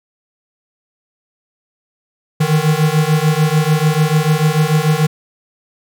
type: beating tone pair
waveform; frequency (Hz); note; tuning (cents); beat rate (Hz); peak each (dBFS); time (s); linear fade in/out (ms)
square; 151.3 / 158.1; D#3 / D#3; -48 / +28; 6.8; -15; 2.4-5.07; 10
effects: none